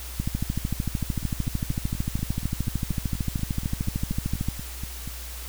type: two click trains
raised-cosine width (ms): 5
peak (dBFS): -13 / -21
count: 58 / 17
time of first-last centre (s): 0.2-4.486 / 1.23-5.076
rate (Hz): 13.3 / 4.16
effects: added 60 Hz sine -36 dBFS peak until 5.48 s + white hiss -40 dBFS RMS until 5.48 s